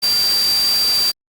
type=tone in noise; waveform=sine; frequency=4699 Hz; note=D8; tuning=in tune; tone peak=-14 dBFS; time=0.02-1.12 s; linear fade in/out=20 ms; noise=white; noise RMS=-24 dBFS; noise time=0.02-1.12 s; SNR=+7 dB; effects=Opus 48 kbps